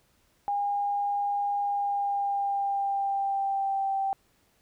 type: tone with pitch glide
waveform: sine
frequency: 811 to 780.2 Hz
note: G#5 to G5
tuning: -41 to -8 cents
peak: -25 dBFS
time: 0.48-4.13 s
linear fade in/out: 0 ms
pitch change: -67 cents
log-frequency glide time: 1.6-3.97 s
effects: pink hiss -67 dBFS RMS until 4.61 s